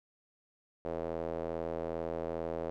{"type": "tone with band-pass filter", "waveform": "square", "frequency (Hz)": 41.2, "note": "E1", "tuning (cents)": 0, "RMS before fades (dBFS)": -37, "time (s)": [0.85, 2.7], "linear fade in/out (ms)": 0, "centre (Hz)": 530, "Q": 2.7, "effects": []}